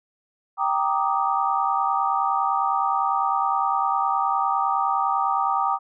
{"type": "chord", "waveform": "sine", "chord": "Eb major seventh", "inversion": "first", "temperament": "equal", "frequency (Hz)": [784, 932.3, 1174.7, 1244.5], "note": ["G5", "Bb5", "D6", "Eb6"], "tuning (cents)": [0, 0, 0, 0], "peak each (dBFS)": [-24, -26, -25, -26], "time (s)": [0.57, 5.79], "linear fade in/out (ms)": 50, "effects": []}